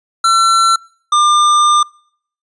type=tone pair in turn; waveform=square; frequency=1350 / 1199.7 Hz; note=E6 / D6; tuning=+41 / +37 cents; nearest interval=major second; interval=204 cents; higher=first; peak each=-9 dBFS; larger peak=neither; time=0.24-0.76 / 1.12-1.83 s; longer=second; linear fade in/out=5 ms; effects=noise-tail reverb RT60 0.6 s tail -26 dB re dry + resampled to 22050 Hz